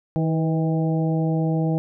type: harmonic tone with a mistuned harmonic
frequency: 160 Hz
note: D#3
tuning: 49 cents sharp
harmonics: 1 / 2 / 3 / 4 / 5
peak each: -20 / -26 / -30 / -32 / -34 dBFS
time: 0.16-1.78 s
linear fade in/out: 0 ms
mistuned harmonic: 3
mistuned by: +39 cents
effects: none